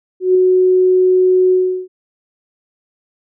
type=tone with ADSR envelope; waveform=sine; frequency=369.1 Hz; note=F#4; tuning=4 cents flat; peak=-6 dBFS; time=0.2-1.88 s; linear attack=150 ms; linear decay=3 ms; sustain=-2 dB; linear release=360 ms; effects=none